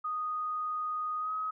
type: tone with pitch glide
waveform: sine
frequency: 1241 to 1268.5 Hz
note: D#6 to D#6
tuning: -5 to +33 cents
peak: -31 dBFS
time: 0.04-1.51 s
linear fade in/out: 10 ms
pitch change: +38 cents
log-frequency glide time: 1.19-1.32 s
effects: none